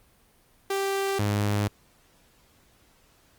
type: tone pair in turn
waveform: sawtooth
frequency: 392 / 103.17 Hz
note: G4 / G#2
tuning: 0 / -11 cents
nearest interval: octave + major seventh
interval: 2311 cents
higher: first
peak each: -21 / -19 dBFS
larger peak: second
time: 0.7-1.19 / 1.19-1.68 s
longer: neither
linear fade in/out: 5 ms
effects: pink hiss -61 dBFS RMS until 3.38 s + Opus 32 kbps